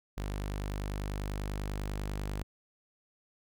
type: tone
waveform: sawtooth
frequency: 50.1 Hz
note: G1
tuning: 38 cents sharp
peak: -30 dBFS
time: 0.17-2.43 s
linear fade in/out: 10 ms
effects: none